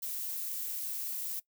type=noise; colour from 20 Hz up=violet; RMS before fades=-37 dBFS; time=0.02-1.4 s; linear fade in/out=10 ms; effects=noise-tail reverb RT60 0.1 s tail -20 dB re dry